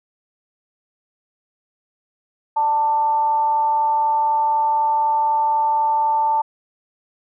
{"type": "tone with frequency modulation", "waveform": "sine", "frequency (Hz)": 888, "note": "A5", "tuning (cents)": 16, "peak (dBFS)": -15, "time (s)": [2.56, 6.42], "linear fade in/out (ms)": 10, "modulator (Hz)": 292, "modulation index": 0.23, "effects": []}